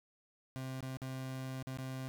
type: tone with dropouts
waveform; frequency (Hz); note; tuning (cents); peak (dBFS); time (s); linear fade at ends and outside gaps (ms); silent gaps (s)
30% pulse; 131.1; C3; +4; -37; 0.56-2.08; 0; 0.806-0.827 / 0.971-1.018 / 1.627-1.67 / 1.773-1.786
effects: none